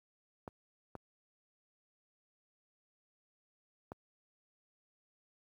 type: clicks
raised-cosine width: 1 ms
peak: -29 dBFS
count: 3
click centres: 0.478 / 0.953 / 3.919 s
effects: high-pass 60 Hz 12 dB/octave + 11-bit